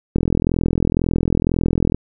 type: click train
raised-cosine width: 3 ms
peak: -4 dBFS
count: 76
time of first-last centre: 0.16-1.946 s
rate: 42 Hz
effects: none